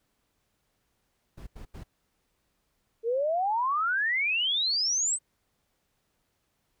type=noise bursts; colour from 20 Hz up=brown; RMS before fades=-42 dBFS; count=3; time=1.37-1.838 s; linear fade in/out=10 ms; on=100 ms; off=84 ms
type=exponential sweep; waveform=sine; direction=up; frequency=440.9 to 8372 Hz; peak=-24 dBFS; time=3.03-5.19 s; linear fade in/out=50 ms
effects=pink hiss -75 dBFS RMS until 6.8 s